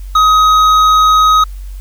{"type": "tone with hard clipping", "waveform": "triangle", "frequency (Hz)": 1262, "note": "D#6", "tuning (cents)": 24, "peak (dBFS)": -7, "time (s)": [0.15, 1.44], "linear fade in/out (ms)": 5, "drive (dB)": 11, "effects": ["added 47 Hz sine -23 dBFS peak until 1.8 s", "white hiss -46 dBFS RMS until 1.8 s"]}